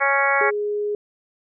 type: harmonic tone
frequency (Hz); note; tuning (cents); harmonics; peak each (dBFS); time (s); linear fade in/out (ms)
277.2; C#4; 0; 2 / 3 / 4 / 5 / 6 / 7 / 8; -24 / -24 / -24 / -24 / -24 / -24 / -24; 0-0.51; 20
type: tone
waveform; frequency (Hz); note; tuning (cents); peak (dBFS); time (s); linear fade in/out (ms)
sine; 415.3; G#4; 0; -21; 0.41-0.95; 2
effects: none